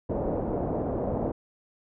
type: low-pass noise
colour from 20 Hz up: white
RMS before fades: -29 dBFS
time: 0.09-1.32 s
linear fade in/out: 10 ms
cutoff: 640 Hz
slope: 24 dB/octave
effects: none